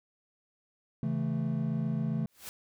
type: chord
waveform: triangle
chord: A major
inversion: first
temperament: just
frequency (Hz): 137.5 / 165 / 220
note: C#3 / E3 / A3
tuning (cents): -14 / +2 / 0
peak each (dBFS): -31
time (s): 1.03-2.26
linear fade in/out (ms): 2
type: noise with exponential growth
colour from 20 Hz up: white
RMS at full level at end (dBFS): -39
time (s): 2.27-2.49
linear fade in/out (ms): 0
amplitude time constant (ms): 46
effects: none